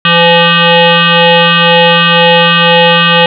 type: tone with frequency modulation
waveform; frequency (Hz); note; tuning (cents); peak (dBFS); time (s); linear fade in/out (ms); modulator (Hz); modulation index
sine; 1189; D6; +21; -3; 0.05-3.26; 2; 340; 6.3
effects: none